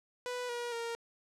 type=tone with pitch steps; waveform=sawtooth; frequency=494.3 / 479.4 / 464.9 Hz; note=B4 / A#4 / A#4; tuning=+1 / +48 / -5 cents; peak=-32 dBFS; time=0.26-0.95 s; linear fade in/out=0 ms; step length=230 ms; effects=low-pass 9000 Hz 12 dB/octave